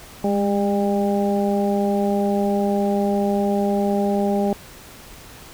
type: harmonic tone with a mistuned harmonic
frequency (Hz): 200.6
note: G3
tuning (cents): +40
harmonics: 1 / 2 / 3 / 4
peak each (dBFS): -20 / -23 / -25 / -26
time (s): 0.24-4.53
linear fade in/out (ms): 2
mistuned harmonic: 1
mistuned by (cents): +28
effects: pink hiss -42 dBFS RMS until 5.53 s